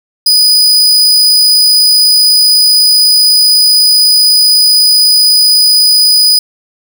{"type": "tone", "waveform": "40% pulse", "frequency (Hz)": 4964, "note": "D#8", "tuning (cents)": -5, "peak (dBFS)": -3, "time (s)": [0.26, 6.39], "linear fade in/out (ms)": 5, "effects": []}